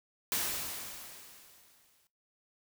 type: noise with exponential decay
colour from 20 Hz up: white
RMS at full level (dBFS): -31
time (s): 0.32-2.07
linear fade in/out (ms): 0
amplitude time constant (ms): 380
effects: noise-tail reverb RT60 0.2 s tail -17 dB re dry